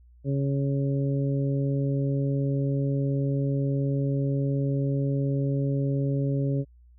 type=harmonic tone; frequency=138.6 Hz; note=C#3; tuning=in tune; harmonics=1 / 2 / 3 / 4; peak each=-24 / -30 / -34 / -36 dBFS; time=0.24-6.65 s; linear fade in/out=50 ms; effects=added 60 Hz sine -51 dBFS peak until 6.98 s